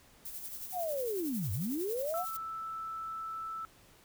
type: noise with tremolo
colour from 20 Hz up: violet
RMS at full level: -41 dBFS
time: 0.25-2.37 s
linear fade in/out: 5 ms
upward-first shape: sine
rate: 11 Hz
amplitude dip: 50%
type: linear two-way sweep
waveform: sine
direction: down then up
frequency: 760 to 86.8 to 760 Hz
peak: -32 dBFS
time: 0.72-2.26 s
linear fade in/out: 50 ms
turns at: 1.52 s
type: tone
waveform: sine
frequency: 1318.5 Hz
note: E6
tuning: in tune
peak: -37 dBFS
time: 2.14-3.65 s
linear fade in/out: 0 ms
effects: pink hiss -61 dBFS RMS until 4.04 s